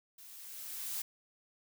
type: noise with level ramp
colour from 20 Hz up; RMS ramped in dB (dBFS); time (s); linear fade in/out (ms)
blue; -54 to -37; 0.18-1.02; 5
effects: none